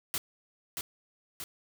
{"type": "noise with echo", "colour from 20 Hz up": "white", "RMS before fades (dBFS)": -32, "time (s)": [0.14, 0.18], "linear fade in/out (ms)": 0, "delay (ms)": 630, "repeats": 2, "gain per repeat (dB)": -4, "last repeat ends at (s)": 1.44, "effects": []}